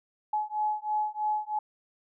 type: beating tone pair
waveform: sine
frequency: 848 / 851.1 Hz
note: G#5 / G#5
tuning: +36 / +42 cents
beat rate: 3.1 Hz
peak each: -30 dBFS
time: 0.33-1.59 s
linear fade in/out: 5 ms
effects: none